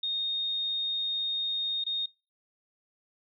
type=tone with dropouts; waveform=sine; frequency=3698 Hz; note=A#7; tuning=15 cents flat; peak=-28 dBFS; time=0.03-2.06 s; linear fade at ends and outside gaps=5 ms; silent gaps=1.84-1.864 s; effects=noise-tail reverb RT60 0.3 s tail -26 dB re dry